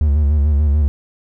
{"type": "tone with vibrato", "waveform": "triangle", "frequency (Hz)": 73.42, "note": "D2", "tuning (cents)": 0, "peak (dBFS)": -9, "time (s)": [0.01, 0.88], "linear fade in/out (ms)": 0, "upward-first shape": "square", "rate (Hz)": 6.8, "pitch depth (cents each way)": 62, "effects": []}